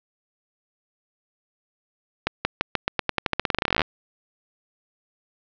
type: accelerating click train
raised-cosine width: 0.3 ms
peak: -4 dBFS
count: 26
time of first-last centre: 2.27-3.818 s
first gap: 180 ms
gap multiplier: 0.89
effects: low-pass 5000 Hz 12 dB/octave